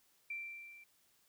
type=tone with level ramp; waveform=sine; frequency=2351 Hz; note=D7; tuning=1 cent sharp; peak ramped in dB=-38 to -55 dBFS; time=0.3-0.84 s; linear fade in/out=5 ms; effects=white hiss -72 dBFS RMS until 1.28 s